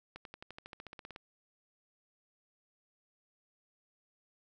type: accelerating click train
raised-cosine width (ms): 0.3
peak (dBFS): -30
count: 15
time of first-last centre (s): 0.16-1.161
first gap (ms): 92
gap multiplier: 0.96
effects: none